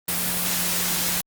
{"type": "tone in noise", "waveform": "sine", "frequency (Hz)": 177.9, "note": "F3", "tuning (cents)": 32, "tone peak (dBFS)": -34, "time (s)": [0.08, 1.21], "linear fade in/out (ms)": 5, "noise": "white", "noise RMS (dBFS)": -24, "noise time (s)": [0.08, 1.21], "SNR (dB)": -13, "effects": ["Opus 24 kbps"]}